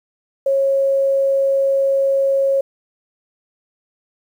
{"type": "tone", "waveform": "sine", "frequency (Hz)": 546, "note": "C#5", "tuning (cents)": -26, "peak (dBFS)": -13, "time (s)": [0.46, 2.61], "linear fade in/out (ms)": 5, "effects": ["8-bit"]}